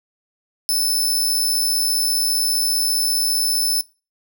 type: tone with amplitude modulation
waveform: 20% pulse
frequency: 5274 Hz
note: E8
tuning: in tune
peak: -10 dBFS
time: 0.69-3.81 s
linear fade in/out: 0 ms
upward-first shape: sine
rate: 115 Hz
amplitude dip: 35%
effects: noise-tail reverb RT60 0.3 s tail -20 dB re dry